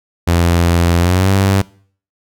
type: tone with pitch glide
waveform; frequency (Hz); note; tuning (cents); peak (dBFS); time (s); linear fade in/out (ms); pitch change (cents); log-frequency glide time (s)
sawtooth; 85.7 to 97.31; F2 to G2; -32 to -12; -6; 0.27-1.62; 10; +220; 0.99-1.31
effects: noise-tail reverb RT60 0.5 s tail -22 dB re dry